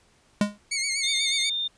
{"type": "tone with exponential decay", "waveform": "square", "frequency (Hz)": 206.4, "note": "G#3", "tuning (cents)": -10, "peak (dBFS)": -16, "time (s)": [0.41, 0.58], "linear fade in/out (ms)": 2, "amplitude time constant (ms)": 35}
{"type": "tone with vibrato", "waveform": "15% pulse", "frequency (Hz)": 2189, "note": "C#7", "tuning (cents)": -22, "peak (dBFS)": -18, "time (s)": [0.71, 1.5], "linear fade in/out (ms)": 10, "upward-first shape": "sine", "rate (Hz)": 8.2, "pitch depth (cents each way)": 65}
{"type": "tone", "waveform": "sine", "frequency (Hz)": 3622, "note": "A7", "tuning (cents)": 49, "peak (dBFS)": -25, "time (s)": [1.03, 1.68], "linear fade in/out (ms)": 10}
{"effects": ["pink hiss -61 dBFS RMS until 1.77 s", "resampled to 22050 Hz"]}